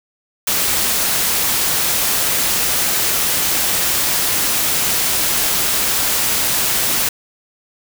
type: noise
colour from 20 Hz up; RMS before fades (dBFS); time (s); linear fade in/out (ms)
white; -17; 0.47-7.09; 5
effects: none